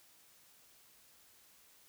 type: silence
effects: white hiss -64 dBFS RMS until 1.88 s